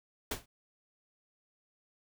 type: noise with exponential decay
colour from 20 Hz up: pink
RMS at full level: -30 dBFS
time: 0.31-0.46 s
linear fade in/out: 5 ms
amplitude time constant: 32 ms
effects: none